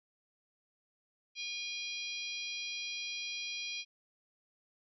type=harmonic tone; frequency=812 Hz; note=G#5; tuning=39 cents flat; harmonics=3 / 4 / 5 / 6 / 7; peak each=-41 / -43 / -45 / -47 / -48 dBFS; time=1.35-3.85 s; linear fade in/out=50 ms; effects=none